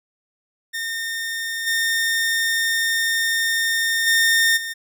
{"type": "tone with level steps", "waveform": "sawtooth", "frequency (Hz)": 1824, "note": "A#6", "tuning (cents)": -38, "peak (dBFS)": [-21, -15, -11, -23], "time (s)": [0.73, 4.74], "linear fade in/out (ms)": 20, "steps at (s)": [1.66, 4.06, 4.56], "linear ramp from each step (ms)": 20, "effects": []}